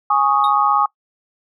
sine chord, Ab suspended fourth, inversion none, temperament equal, 830.6 / 1108.7 / 1244.5 Hz, Ab5 / Db6 / Eb6, 0 / 0 / 0 cents, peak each -17 dBFS, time 0.1-0.86 s, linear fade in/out 5 ms
triangle tone with exponential decay, 3729 Hz, A#7, in tune, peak -21 dBFS, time 0.44-0.55 s, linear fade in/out 2 ms, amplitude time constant 22 ms
effects noise-tail reverb RT60 0.1 s tail -22 dB re dry

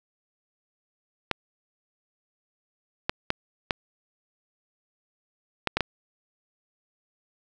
clicks, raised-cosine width 0.3 ms, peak -7 dBFS, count 7, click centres 1.313 / 3.095 / 3.304 / 3.708 / 5.673 / 5.77 / 5.807 s, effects none

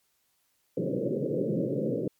white band-pass noise, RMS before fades -29 dBFS, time 0.77-2.08 s, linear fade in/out 5 ms, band 120 to 550 Hz, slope 96 dB/octave, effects white hiss -72 dBFS RMS until 2.19 s + MP3 96 kbps

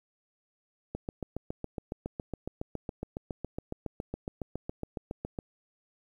click train, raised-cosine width 2 ms, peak -21 dBFS, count 33, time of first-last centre 0.95-5.388 s, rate 7.21 Hz, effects 10-bit

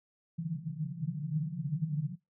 white band-pass noise, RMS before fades -35 dBFS, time 0.38-2.16 s, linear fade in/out 10 ms, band 140 to 170 Hz, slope 96 dB/octave, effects noise-tail reverb RT60 0.2 s tail -23 dB re dry

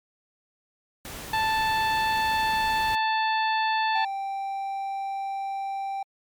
pink noise, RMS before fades -38 dBFS, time 1.05-2.95 s, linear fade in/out 0 ms
harmonic tone, 880 Hz, A5, in tune, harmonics 1 / 2 / 3 / 4 / 5, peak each -23 / -29 / -33 / -35 / -37 dBFS, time 1.33-4.05 s, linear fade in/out 5 ms
triangle tone, 784 Hz, G5, in tune, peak -26 dBFS, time 3.95-6.03 s, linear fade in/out 5 ms
effects MP3 96 kbps

